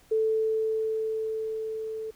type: tone with level ramp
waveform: sine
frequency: 440 Hz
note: A4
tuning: in tune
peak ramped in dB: -21 to -32 dBFS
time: 0.11-2.11 s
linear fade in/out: 10 ms
effects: pink hiss -59 dBFS RMS until 2.15 s